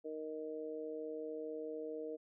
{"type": "harmonic tone", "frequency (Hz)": 155.56, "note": "D#3", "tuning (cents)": 0, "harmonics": [2, 3, 4], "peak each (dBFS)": [-47, -42, -49], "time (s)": [0.04, 2.17], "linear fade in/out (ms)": 20, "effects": []}